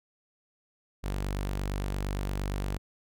sawtooth tone, 48.68 Hz, G1, 11 cents flat, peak -26 dBFS, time 1.03-2.78 s, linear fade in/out 20 ms, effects none

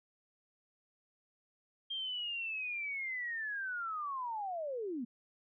sine linear sweep, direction down, 3207 to 221.2 Hz, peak -36 dBFS, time 1.9-5.05 s, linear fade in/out 10 ms, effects none

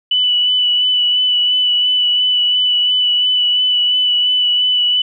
sine tone with vibrato, 2973 Hz, F#7, 8 cents sharp, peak -11 dBFS, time 0.11-5.02 s, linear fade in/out 5 ms, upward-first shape sine, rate 2.9 Hz, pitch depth 17 cents each way, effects none

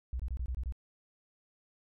sine tone bursts, 62.1 Hz, B1, 10 cents sharp, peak -32 dBFS, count 7, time 0.13-0.723 s, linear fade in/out 0 ms, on 65 ms, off 23 ms, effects none

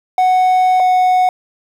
triangle tone pair in turn, 740 / 736.4 Hz, F#5 / F#5, 0 / -8 cents, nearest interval unison, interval 8 cents, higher first, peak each -7 dBFS, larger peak neither, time 0.18-0.8 / 0.8-1.29 s, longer first, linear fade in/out 2 ms, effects 7-bit

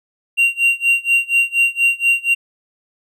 triangle tone with tremolo, 2761 Hz, F7, 20 cents flat, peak -8 dBFS, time 0.37-2.35 s, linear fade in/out 20 ms, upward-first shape sine, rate 4.2 Hz, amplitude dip 95%, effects none

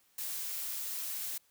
blue noise, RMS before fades -38 dBFS, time 0.18-1.38 s, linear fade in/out 5 ms, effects white hiss -69 dBFS RMS until 1.5 s

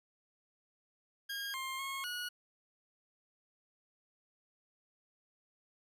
20% pulse tone with pitch steps, 1624 / 1060 / 1086 / 1456 Hz, G#6 / C6 / C#6 / F#6, -39 / +22 / -36 / -28 cents, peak -33 dBFS, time 1.29-2.29 s, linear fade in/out 10 ms, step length 250 ms, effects none

